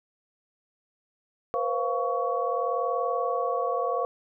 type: tone cluster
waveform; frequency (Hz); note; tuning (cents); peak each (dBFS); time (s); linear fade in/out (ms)
sine; 481.3 / 522 / 698 / 1121; B4 / C5 / F5 / C#6; -45 / -4 / -1 / +19; -30; 1.54-4.05; 0
effects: none